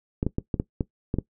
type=clicks; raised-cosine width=3 ms; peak=-11 dBFS; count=8; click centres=0.229 / 0.266 / 0.384 / 0.542 / 0.599 / 0.808 / 1.141 / 1.186 s; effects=noise-tail reverb RT60 0.1 s tail -18 dB re dry